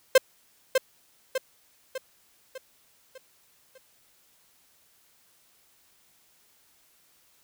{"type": "tone with echo", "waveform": "45% pulse", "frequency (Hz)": 523.3, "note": "C5", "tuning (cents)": 0, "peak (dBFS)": -12, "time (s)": [0.15, 0.18], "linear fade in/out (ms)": 5, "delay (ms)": 600, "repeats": 6, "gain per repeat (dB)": -6, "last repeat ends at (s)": 3.78, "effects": ["white hiss -63 dBFS RMS until 7.43 s"]}